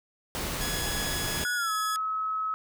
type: noise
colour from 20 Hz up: pink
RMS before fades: -32 dBFS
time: 0.35-1.44 s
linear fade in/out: 0 ms
type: tone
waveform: 10% pulse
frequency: 1684 Hz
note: G#6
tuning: 24 cents sharp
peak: -23 dBFS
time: 0.61-1.96 s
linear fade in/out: 0 ms
type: tone with pitch glide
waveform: sine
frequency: 1460 to 1285.8 Hz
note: F#6 to E6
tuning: -24 to -43 cents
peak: -27 dBFS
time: 1.45-2.54 s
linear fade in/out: 0 ms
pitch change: -219 cents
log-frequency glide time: 1.56-1.71 s
effects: none